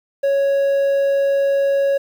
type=tone; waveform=triangle; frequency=554.4 Hz; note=C#5; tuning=in tune; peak=-12 dBFS; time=0.23-1.98 s; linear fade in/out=10 ms; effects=8-bit